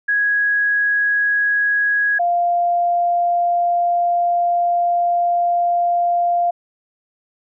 sine tone pair in turn, 1661.2 / 697.1 Hz, G#6 / F5, 0 / -3 cents, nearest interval octave + minor third, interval 1503 cents, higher first, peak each -14 dBFS, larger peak neither, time 0.08-2.19 / 2.19-6.51 s, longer second, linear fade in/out 10 ms, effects none

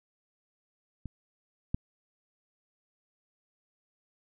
clicks, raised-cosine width 5 ms, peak -26 / -16 dBFS, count 2, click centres 1.057 / 1.745 s, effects none

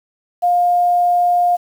sine tone, 707 Hz, F5, 21 cents sharp, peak -11 dBFS, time 0.42-1.57 s, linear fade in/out 20 ms, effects 7-bit

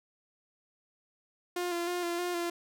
sawtooth tone with vibrato, 349.2 Hz, F4, in tune, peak -27 dBFS, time 1.56-2.5 s, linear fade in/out 5 ms, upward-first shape square, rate 3.2 Hz, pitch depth 26 cents each way, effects none

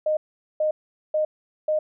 sine tone bursts, 616 Hz, D#5, 17 cents flat, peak -19 dBFS, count 4, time 0.06-1.79 s, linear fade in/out 5 ms, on 110 ms, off 430 ms, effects none

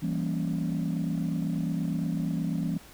sine chord, E diminished seventh, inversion none, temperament equal with one note detuned, 167.6 / 196 / 233.1 / 277.2 Hz, E3 / G3 / Bb3 / Db4, +29 / 0 / 0 / 0 cents, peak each -28 / -32 / -33 / -33 dBFS, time 0.02-2.78 s, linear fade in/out 10 ms, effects tanh soft clip ceiling -21 dBFS + pink hiss -51 dBFS RMS until 2.93 s

